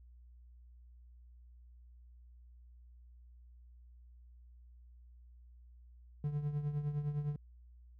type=tone with tremolo; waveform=triangle; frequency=146.83 Hz; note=D3; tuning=in tune; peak=-29 dBFS; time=6.24-7.36 s; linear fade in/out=2 ms; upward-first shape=triangle; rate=9.8 Hz; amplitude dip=70%; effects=added 60 Hz sine -55 dBFS peak until 7.99 s